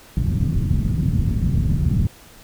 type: low-pass noise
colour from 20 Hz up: white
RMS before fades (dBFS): -19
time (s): 0.17-2.07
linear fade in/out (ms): 2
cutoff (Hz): 180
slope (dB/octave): 24
effects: pink hiss -46 dBFS RMS until 2.43 s